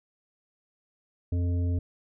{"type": "harmonic tone", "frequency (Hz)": 87.7, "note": "F2", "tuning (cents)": 8, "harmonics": [1, 3, 5, 7], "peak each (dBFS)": [-24, -35, -43, -48], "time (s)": [1.32, 1.79], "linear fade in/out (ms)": 5, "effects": []}